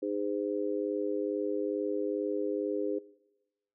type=harmonic tone; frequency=102.3 Hz; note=G#2; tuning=26 cents flat; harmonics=3 / 4 / 5; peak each=-34 / -34 / -36 dBFS; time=0.02-2.99 s; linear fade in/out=10 ms; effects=noise-tail reverb RT60 1.0 s tail -20 dB re dry

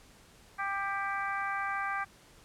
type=harmonic tone with a mistuned harmonic; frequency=395.4 Hz; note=G4; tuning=15 cents sharp; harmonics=2 / 3 / 4 / 5 / 6; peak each=-37 / -35 / -36 / -41 / -43 dBFS; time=0.58-2.05 s; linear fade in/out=20 ms; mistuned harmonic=6; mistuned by=-35 cents; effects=pink hiss -58 dBFS RMS until 2.44 s + low-pass 11000 Hz 12 dB/octave

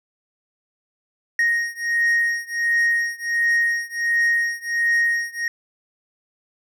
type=beating tone pair; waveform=triangle; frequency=1868 / 1869.4 Hz; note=A#6 / A#6; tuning=+3 / +4 cents; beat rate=1.4 Hz; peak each=-19 / -20 dBFS; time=1.39-5.48 s; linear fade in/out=2 ms; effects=none

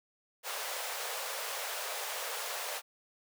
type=high-pass noise; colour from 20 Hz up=pink; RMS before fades=-38 dBFS; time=0.43-2.82 s; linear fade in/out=50 ms; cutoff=480 Hz; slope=48 dB/octave; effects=none

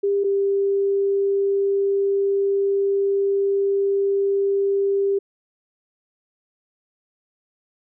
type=tone pair in turn; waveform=sine; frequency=400.2 / 396.1 Hz; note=G4 / G4; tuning=+36 / +18 cents; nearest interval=unison; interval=18 cents; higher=first; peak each=-17 dBFS; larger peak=neither; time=0.03-0.24 / 0.24-5.19 s; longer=second; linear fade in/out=10 ms; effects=none

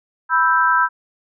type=chord; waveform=sine; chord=E minor; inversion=second; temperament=equal; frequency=987.8 / 1318.5 / 1568 Hz; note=B5 / E6 / G6; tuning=0 / 0 / 0 cents; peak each=-17 dBFS; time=0.29-0.89 s; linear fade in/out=50 ms; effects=none

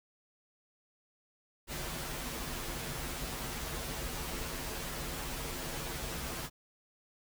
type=noise with comb filter; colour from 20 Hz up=pink; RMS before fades=-39 dBFS; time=1.67-6.5 s; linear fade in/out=50 ms; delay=10 ms; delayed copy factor=-0.75; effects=none

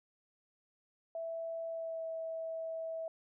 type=tone with pitch glide; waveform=sine; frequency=659.3 to 651 Hz; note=E5 to E5; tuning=0 to -22 cents; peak=-37 dBFS; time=1.15-3.08 s; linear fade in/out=2 ms; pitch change=-22 cents; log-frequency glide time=1.68-2.05 s; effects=none

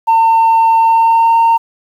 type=tone with pitch glide; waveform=sine; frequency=905 to 916.6 Hz; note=A5 to A#5; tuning=+48 to -29 cents; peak=-4 dBFS; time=0.07-1.58 s; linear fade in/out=20 ms; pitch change=+23 cents; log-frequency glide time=0.79-1.36 s; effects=tanh soft clip ceiling -5 dBFS + 7-bit

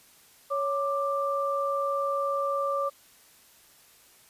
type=tone pair together; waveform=sine; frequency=557 / 1180.2 Hz; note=C#5 / D6; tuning=+8 / +8 cents; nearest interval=octave + minor second; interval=1300 cents; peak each=-28 dBFS; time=0.5-2.9 s; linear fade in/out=20 ms; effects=white hiss -57 dBFS RMS until 4.29 s + resampled to 32000 Hz

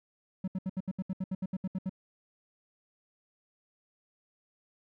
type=tone bursts; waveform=triangle; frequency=187.7 Hz; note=F#3; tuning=25 cents sharp; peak=-28 dBFS; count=14; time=0.44-1.895 s; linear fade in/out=5 ms; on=38 ms; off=71 ms; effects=none

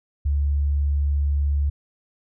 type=tone; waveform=sine; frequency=71.6 Hz; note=D2; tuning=43 cents flat; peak=-18 dBFS; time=0.25-1.7 s; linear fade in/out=10 ms; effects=none

